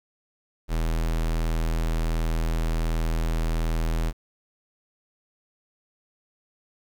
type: tone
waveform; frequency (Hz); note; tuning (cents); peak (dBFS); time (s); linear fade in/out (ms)
square; 40.68; E1; -22; -23; 0.68-4.13; 50
effects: 9-bit